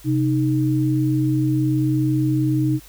sine tone pair together, 130.9 / 309.8 Hz, C3 / D#4, +1 / -7 cents, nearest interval octave + minor third, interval 1492 cents, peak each -19 / -19 dBFS, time 0.04-2.8 s, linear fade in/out 50 ms, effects added 50 Hz sine -46 dBFS peak until 2.88 s + white hiss -47 dBFS RMS until 2.88 s

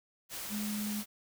sine tone in noise, 209.6 Hz, G#3, 16 cents sharp, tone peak -34 dBFS, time 0.49-1.04 s, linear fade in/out 50 ms, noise white, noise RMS -41 dBFS, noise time 0.29-1.06 s, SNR +4 dB, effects none

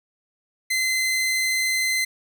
sawtooth tone, 2059 Hz, C7, 28 cents flat, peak -17 dBFS, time 0.7-2.05 s, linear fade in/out 10 ms, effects none

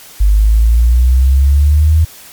sine exponential sweep, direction up, 49.64 to 80.8 Hz, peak -5 dBFS, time 0.2-2.05 s, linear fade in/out 10 ms, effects white hiss -36 dBFS RMS until 2.32 s + MP3 96 kbps

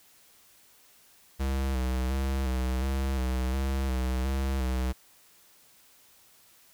square tone with vibrato, 65.41 Hz, C2, in tune, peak -27 dBFS, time 1.39-4.93 s, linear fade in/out 20 ms, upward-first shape square, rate 1.4 Hz, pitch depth 40 cents each way, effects white hiss -59 dBFS RMS until 6.73 s

